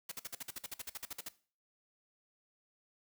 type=noise bursts; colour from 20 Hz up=white; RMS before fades=-42 dBFS; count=16; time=0.09-1.287 s; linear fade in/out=5 ms; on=27 ms; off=51 ms; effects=noise-tail reverb RT60 0.4 s tail -17 dB re dry